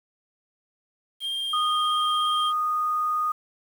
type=tone with vibrato; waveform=triangle; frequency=3200 Hz; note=G7; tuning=35 cents sharp; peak=-25 dBFS; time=1.2-2.53 s; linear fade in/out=50 ms; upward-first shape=square; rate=17 Hz; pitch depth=10 cents each way
type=tone; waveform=sine; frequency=1235 Hz; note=D#6; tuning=13 cents flat; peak=-22 dBFS; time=1.53-3.32 s; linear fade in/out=5 ms
effects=8-bit